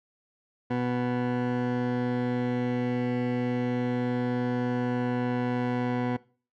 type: tone pair together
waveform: 20% pulse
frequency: 123.47 / 246.9 Hz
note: B2 / B3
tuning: 0 / 0 cents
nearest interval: octave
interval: 1200 cents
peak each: -25 dBFS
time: 0.7-6.17 s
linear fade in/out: 10 ms
effects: noise-tail reverb RT60 0.4 s tail -21 dB re dry + low-pass 2000 Hz 12 dB/octave